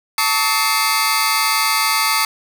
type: tone cluster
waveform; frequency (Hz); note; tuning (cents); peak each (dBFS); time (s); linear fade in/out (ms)
sawtooth; 888 / 1133 / 1280 / 2109 / 4634; A5 / C#6 / D#6 / C7 / D8; +16 / +37 / +49 / +13 / -24; -18; 0.18-2.25; 2
effects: none